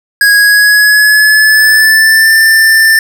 square tone with pitch glide, 1652 to 1780.8 Hz, G#6 to A6, -10 to +20 cents, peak -4 dBFS, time 0.21-2.99 s, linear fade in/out 2 ms, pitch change +130 cents, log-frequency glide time 0.32-2.3 s, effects none

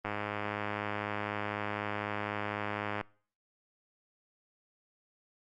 click train, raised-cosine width 0.5 ms, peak -19 dBFS, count 309, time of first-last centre 0.05-3.012 s, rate 104 Hz, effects noise-tail reverb RT60 0.5 s tail -25 dB re dry + Opus 24 kbps

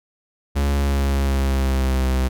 45% pulse tone with pitch glide, 70.4 to 64.93 Hz, C#2 to C2, +27 to -13 cents, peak -17 dBFS, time 0.55-2.29 s, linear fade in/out 20 ms, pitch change -140 cents, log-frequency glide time 0.73-2.07 s, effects none

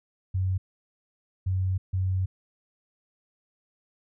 sine tone bursts at uneven times, 93.6 Hz, F#2, 20 cents sharp, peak -23 dBFS, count 3, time 0.34-0.58 / 1.46-1.78 / 1.93-2.26 s, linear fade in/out 10 ms, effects none

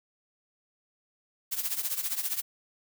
blue noise with tremolo, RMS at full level -28 dBFS, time 1.51-2.42 s, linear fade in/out 20 ms, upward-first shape triangle, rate 15 Hz, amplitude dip 85%, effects none

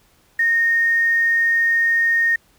sine tone with quantisation, 1847 Hz, A#6, 16 cents flat, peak -14 dBFS, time 0.39-2.36 s, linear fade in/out 5 ms, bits 7, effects pink hiss -57 dBFS RMS until 2.58 s

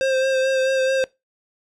square tone with vibrato, 528 Hz, C5, 16 cents sharp, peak -18 dBFS, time 0.01-1.04 s, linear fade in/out 0 ms, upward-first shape sine, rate 4.6 Hz, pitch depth 21 cents each way, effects noise-tail reverb RT60 0.2 s tail -21 dB re dry + low-pass 6000 Hz 12 dB/octave

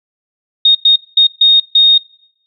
sine tone bursts at uneven times, 3709 Hz, A#7, 9 cents flat, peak -4 dBFS, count 5, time 0.65-0.75 / 0.85-0.96 / 1.17-1.27 / 1.41-1.6 / 1.75-1.98 s, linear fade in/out 5 ms, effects noise-tail reverb RT60 0.8 s tail -25 dB re dry

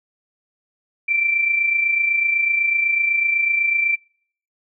sine tone pair together, 2321 / 2349 Hz, D7 / D7, -21 / 0 cents, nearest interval unison, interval 21 cents, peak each -25 / -17 dBFS, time 1.08-3.96 s, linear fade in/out 10 ms, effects noise-tail reverb RT60 0.6 s tail -26 dB re dry

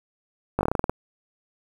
slowing click train, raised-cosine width 1 ms, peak -8 dBFS, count 10, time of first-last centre 0.59-0.896 s, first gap 19 ms, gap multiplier 1.14, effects 7-bit

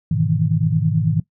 sine chord, E major seventh, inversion first, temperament equal, 103.83 / 123.47 / 155.56 / 164.81 Hz, G#2 / B2 / D#3 / E3, 0 / 0 / 0 / 0 cents, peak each -22 / -24 / -18 / -21 dBFS, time 0.11-1.2 s, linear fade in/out 5 ms, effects noise-tail reverb RT60 0.1 s tail -18 dB re dry

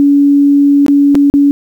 sine tone with dropouts, 283.8 Hz, C#4, 41 cents sharp, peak -4 dBFS, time 0-1.51 s, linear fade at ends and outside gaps 0 ms, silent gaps 0.864-0.882 / 1.147-1.153 / 1.3-1.339 s, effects 7-bit

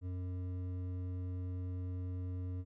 sine tone with hard clipping, 91 Hz, F#2, 28 cents flat, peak -39 dBFS, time 0.01-2.65 s, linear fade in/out 50 ms, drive 9 dB, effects none

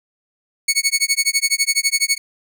15% pulse tone with tremolo, 2217 Hz, C#7, in tune, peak -6 dBFS, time 0.68-2.18 s, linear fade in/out 5 ms, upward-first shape sine, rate 12 Hz, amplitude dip 100%, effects none

